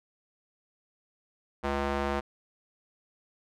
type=tone with band-pass filter; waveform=square; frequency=70.1 Hz; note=C#2; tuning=20 cents sharp; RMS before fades=-30 dBFS; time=1.63-2.21 s; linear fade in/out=20 ms; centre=890 Hz; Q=0.7; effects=none